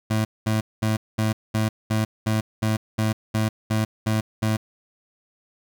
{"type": "tone bursts", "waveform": "25% pulse", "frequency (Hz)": 109.1, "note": "A2", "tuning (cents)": -14, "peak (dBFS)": -16, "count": 13, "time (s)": [0.1, 4.57], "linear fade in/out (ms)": 10, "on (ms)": 150, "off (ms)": 210, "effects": []}